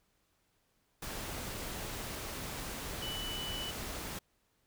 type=tone in noise; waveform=sine; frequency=2975 Hz; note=F#7; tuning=9 cents sharp; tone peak=-39 dBFS; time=3.02-3.71 s; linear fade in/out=5 ms; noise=pink; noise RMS=-41 dBFS; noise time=1.02-4.19 s; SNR=-1 dB; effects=pink hiss -75 dBFS RMS until 4.66 s